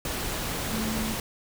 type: tone in noise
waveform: sine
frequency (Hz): 219.4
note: A3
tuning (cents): -5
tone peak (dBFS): -30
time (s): 0.71-1.14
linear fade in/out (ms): 2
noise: pink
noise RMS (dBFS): -31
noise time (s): 0.05-1.2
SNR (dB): -2
effects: none